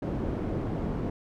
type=low-pass noise; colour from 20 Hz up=white; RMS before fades=-31 dBFS; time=0.02-1.1 s; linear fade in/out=5 ms; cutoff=330 Hz; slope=12 dB/octave; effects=none